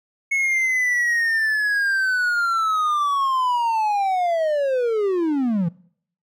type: linear sweep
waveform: triangle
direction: down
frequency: 2196 to 159.7 Hz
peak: -16 dBFS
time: 0.31-5.69 s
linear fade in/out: 10 ms
effects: noise-tail reverb RT60 0.6 s tail -22 dB re dry